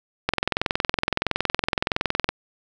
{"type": "click train", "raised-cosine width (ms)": 0.3, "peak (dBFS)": -4, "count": 44, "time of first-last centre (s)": [0.29, 2.29], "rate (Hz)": 21.5, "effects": []}